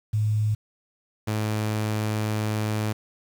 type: tone pair in turn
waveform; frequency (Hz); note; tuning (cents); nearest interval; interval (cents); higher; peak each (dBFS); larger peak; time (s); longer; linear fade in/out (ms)
sine / sawtooth; 107 / 107.45; A2 / A2; -48 / -41; unison; 7; second; -20; neither; 0.13-0.55 / 1.27-2.93; second; 10
effects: 8-bit